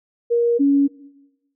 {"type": "tone pair in turn", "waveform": "sine", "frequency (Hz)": [471.8, 280.5], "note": ["A#4", "C#4"], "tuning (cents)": [21, 21], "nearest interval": "major sixth", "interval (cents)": 900, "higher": "first", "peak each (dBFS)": [-14, -12], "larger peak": "second", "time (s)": [[0.3, 0.59], [0.59, 0.88]], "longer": "neither", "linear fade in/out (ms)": 20, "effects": ["noise-tail reverb RT60 1.0 s tail -20 dB re dry"]}